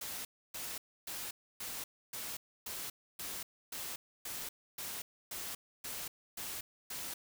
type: noise bursts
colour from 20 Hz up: white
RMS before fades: -42 dBFS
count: 14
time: 0.01-7.14 s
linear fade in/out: 5 ms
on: 240 ms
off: 290 ms
effects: none